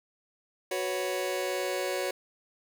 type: chord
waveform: sawtooth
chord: F# suspended fourth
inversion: none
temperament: just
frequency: 370 / 493.3 / 555 Hz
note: F#4 / B4 / C#5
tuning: 0 / -2 / +2 cents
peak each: -29 / -32 / -28 dBFS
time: 0.71-2.11 s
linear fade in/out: 5 ms
effects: 9-bit